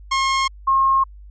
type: tone pair in turn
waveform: sawtooth / sine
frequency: 1075 / 1075 Hz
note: C6 / C6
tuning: +47 / +47 cents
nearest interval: unison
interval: 0 cents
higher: neither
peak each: -13 dBFS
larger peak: neither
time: 0.11-0.48 / 0.67-1.04 s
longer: neither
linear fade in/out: 10 ms
effects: added 50 Hz sine -38 dBFS peak until 1.3 s + resampled to 16000 Hz